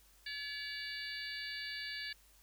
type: harmonic tone with a mistuned harmonic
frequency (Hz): 570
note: C#5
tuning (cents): +48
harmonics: 3 / 4 / 5 / 6 / 7 / 8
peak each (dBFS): -44 / -48 / -50 / -51 / -49 / -46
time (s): 0.26-2.13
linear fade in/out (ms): 5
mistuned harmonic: 6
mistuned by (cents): +55
effects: added 50 Hz sine -66 dBFS peak until 2.42 s + white hiss -66 dBFS RMS until 2.42 s